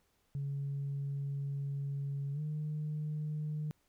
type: tone with pitch glide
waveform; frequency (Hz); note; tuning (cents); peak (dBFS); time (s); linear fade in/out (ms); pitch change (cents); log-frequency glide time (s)
sine; 140 to 151.79; C#3 to D#3; +18 to -43; -33; 0.35-3.71; 0; +139; 2.33-2.4
effects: tanh soft clip ceiling -31 dBFS + pink hiss -75 dBFS RMS until 3.88 s